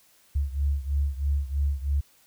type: beating tone pair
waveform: sine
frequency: 69.7 / 72.8 Hz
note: C#2 / D2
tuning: +10 / -15 cents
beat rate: 3.1 Hz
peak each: -25 / -28 dBFS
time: 0.35-2.01 s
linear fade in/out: 10 ms
effects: white hiss -60 dBFS RMS until 2.26 s